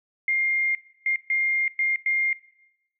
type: tone bursts at uneven times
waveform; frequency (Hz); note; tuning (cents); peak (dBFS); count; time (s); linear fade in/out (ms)
sine; 2117; C7; +20; -20; 5; 0.28-0.75 / 1.06-1.16 / 1.3-1.68 / 1.79-1.96 / 2.06-2.33; 2
effects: noise-tail reverb RT60 0.9 s tail -20 dB re dry